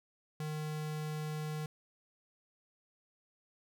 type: tone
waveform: square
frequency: 153.3 Hz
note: D#3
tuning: 25 cents flat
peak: -37 dBFS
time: 0.4-1.66 s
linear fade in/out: 2 ms
effects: none